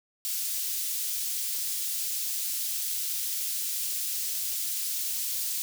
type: high-pass noise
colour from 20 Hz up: white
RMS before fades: -31 dBFS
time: 0.25-5.62 s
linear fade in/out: 0 ms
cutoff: 4100 Hz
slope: 12 dB/octave
effects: none